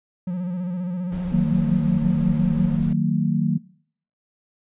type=tone with vibrato; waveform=triangle; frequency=179.3 Hz; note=F3; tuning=46 cents sharp; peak=-21 dBFS; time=0.27-2.77 s; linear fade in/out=5 ms; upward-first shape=square; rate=15 Hz; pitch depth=45 cents each way
type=noise; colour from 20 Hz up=brown; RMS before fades=-34 dBFS; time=1.12-2.93 s; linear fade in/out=2 ms
type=chord; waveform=sine; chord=D# minor; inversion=none; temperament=equal with one note detuned; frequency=155.56 / 185 / 227.9 Hz; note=D#3 / F#3 / A#3; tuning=0 / 0 / -39 cents; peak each=-22 dBFS; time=1.32-3.58 s; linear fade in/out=10 ms
effects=noise-tail reverb RT60 0.6 s tail -22 dB re dry + resampled to 8000 Hz